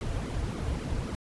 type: noise with flanger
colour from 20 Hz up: brown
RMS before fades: -32 dBFS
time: 0.01-1.15 s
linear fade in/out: 0 ms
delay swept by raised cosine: 1.1 to 5.5 ms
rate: 3.7 Hz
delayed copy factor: -0.95
effects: resampled to 24000 Hz